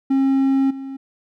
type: tone with level steps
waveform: triangle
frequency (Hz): 269.7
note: C#4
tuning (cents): -47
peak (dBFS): -12 / -26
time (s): 0.1-0.97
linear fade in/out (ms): 10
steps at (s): 0.7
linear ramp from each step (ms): 10
effects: none